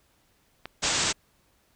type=clicks; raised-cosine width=0.3 ms; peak=-19 dBFS; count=2; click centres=0.656 / 0.858 s
type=low-pass noise; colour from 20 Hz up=white; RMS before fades=-26 dBFS; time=0.82-1.13 s; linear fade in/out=20 ms; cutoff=8100 Hz; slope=96 dB/octave
effects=pink hiss -66 dBFS RMS until 1.75 s